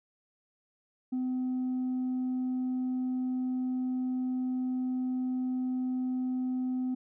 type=tone with tanh clipping; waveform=triangle; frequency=254.8 Hz; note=C4; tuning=46 cents flat; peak=-29 dBFS; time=1.12-6.95 s; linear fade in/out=10 ms; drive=6 dB; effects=none